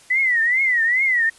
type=tone with vibrato; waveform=sine; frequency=1973 Hz; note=B6; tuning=2 cents flat; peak=-15 dBFS; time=0.1-1.3 s; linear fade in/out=10 ms; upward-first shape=triangle; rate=2.4 Hz; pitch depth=180 cents each way; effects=white hiss -49 dBFS RMS until 1.38 s + resampled to 24000 Hz